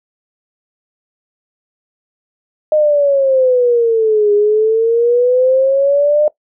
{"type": "exponential two-way sweep", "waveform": "sine", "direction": "down then up", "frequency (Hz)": [618, 410, 607], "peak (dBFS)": -8, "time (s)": [2.72, 6.28], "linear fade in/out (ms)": 2, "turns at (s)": 4.33, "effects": ["noise-tail reverb RT60 0.1 s tail -19 dB re dry"]}